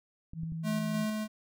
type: clicks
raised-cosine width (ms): 5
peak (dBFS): -31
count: 3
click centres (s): 0.335 / 0.434 / 0.522
type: tone with vibrato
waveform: sine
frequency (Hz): 162.6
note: E3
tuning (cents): -23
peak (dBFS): -34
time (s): 0.34-1.07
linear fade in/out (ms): 50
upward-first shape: sine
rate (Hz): 16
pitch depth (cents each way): 12
type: tone with tremolo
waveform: square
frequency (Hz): 215.2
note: A3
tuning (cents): -38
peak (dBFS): -30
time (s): 0.63-1.28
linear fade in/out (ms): 50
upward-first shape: square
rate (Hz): 3.2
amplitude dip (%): 25
effects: none